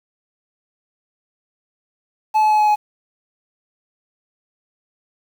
triangle tone with pitch steps, 863 / 857.5 / 852.1 / 846.7 / 841.3 Hz, A5 / A5 / G#5 / G#5 / G#5, -34 / -45 / +44 / +33 / +22 cents, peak -10 dBFS, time 2.34-2.76 s, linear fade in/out 20 ms, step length 84 ms, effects 7-bit

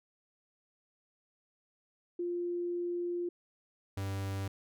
sine / 45% pulse tone pair in turn, 349.6 / 97.74 Hz, F4 / G2, +2 / -5 cents, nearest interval octave + minor seventh, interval 2207 cents, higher first, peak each -32 / -34 dBFS, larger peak first, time 2.19-3.29 / 3.97-4.48 s, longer first, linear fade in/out 5 ms, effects none

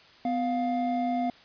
triangle tone pair together, 251 / 702.6 Hz, B3 / F5, +28 / +10 cents, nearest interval octave + tritone, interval 1782 cents, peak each -26 dBFS, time 0.25-1.3 s, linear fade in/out 2 ms, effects white hiss -54 dBFS RMS until 1.44 s + resampled to 11025 Hz

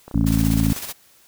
click train, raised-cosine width 1 ms, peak -23 dBFS, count 22, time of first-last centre 0.08-0.764 s, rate 30.7 Hz
harmonic tone, 55 Hz, A1, in tune, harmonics 1 / 2 / 3 / 4 / 5, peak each -22 / -22 / -22 / -22 / -22 dBFS, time 0.14-0.73 s, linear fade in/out 5 ms
white noise with tremolo, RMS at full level -30 dBFS, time 0.26-0.93 s, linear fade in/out 10 ms, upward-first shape square, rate 16 Hz, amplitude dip 45%
effects white hiss -54 dBFS RMS until 1.27 s

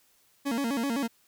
40% pulse tone with vibrato, 254.1 Hz, B3, 49 cents sharp, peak -26 dBFS, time 0.45-1.08 s, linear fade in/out 20 ms, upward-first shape square, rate 7.8 Hz, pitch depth 170 cents each way, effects white hiss -65 dBFS RMS until 1.27 s

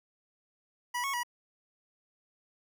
25% pulse tone with pitch steps, 974 / 1101 / 967 Hz, B5 / C#6 / B5, -24 / -12 / -37 cents, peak -27 dBFS, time 0.94-1.234 s, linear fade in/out 10 ms, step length 98 ms, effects none

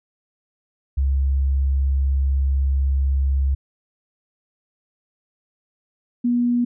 sine tone pair in turn, 68 / 241.6 Hz, C#2 / B3, -33 / -38 cents, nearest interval octave + minor seventh, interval 2195 cents, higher second, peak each -16 dBFS, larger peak neither, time 0.97-3.55 / 6.24-6.65 s, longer first, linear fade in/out 10 ms, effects none

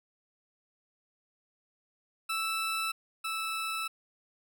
20% pulse tone pair in turn, 1318.5 / 1313.6 Hz, E6 / E6, 0 / -6 cents, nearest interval unison, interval 6 cents, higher first, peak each -25 / -27 dBFS, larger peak first, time 2.29-2.92 / 3.24-3.88 s, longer second, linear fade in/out 10 ms, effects none

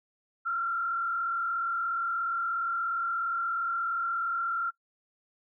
sine tone with frequency modulation, 1367 Hz, F6, 37 cents flat, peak -27 dBFS, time 0.45-4.71 s, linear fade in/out 20 ms, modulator 36.9 Hz, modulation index 0.96, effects noise-tail reverb RT60 0.1 s tail -22 dB re dry

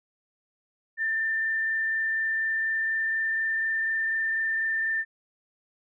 sine tone with frequency modulation, 1788 Hz, A6, 27 cents sharp, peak -24 dBFS, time 0.97-5.05 s, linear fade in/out 50 ms, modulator 24.1 Hz, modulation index 0.6, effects none

